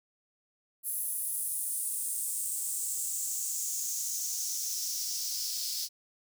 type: noise with high-pass filter sweep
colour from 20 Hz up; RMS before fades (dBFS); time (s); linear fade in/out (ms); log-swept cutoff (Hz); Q
white; -34; 0.83-5.89; 50; 11000 to 4800; 3.9
effects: none